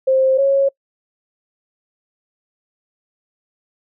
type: tone pair in turn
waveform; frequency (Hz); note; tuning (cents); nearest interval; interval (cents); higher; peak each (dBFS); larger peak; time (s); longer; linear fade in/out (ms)
sine; 527 / 549.3; C5 / C#5; +12 / -16; minor second; 72; second; -11; neither; 0.07-0.38 / 0.38-0.69; neither; 10
effects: noise-tail reverb RT60 0.1 s tail -26 dB re dry